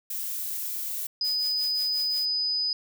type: noise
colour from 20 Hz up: violet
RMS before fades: -32 dBFS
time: 0.1-1.07 s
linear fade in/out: 5 ms
type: tone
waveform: sine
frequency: 4990 Hz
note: D#8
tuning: 4 cents sharp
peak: -24 dBFS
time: 1.21-2.73 s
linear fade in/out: 2 ms
type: noise with tremolo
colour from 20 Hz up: blue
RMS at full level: -38 dBFS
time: 1.24-2.26 s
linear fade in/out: 10 ms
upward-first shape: triangle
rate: 5.6 Hz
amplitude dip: 90%
effects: none